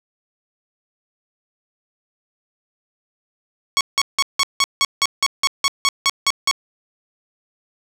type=tone bursts; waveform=10% pulse; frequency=1108.7 Hz; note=C#6; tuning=in tune; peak=-5 dBFS; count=14; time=3.77-6.512 s; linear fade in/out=0 ms; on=38 ms; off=170 ms; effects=low-pass 11000 Hz 12 dB/octave